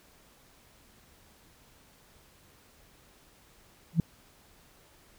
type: tone with exponential growth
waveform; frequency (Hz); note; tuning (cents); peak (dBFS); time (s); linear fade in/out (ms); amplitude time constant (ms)
sine; 164.81; E3; 0; -15; 3.93-4; 2; 15
effects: pink hiss -60 dBFS RMS until 5.18 s